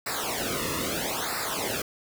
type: noise with flanger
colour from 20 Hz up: pink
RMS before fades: -30 dBFS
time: 0.06-1.82 s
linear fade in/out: 5 ms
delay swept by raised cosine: 0.31 to 1.31 ms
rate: 0.77 Hz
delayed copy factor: -0.95
effects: none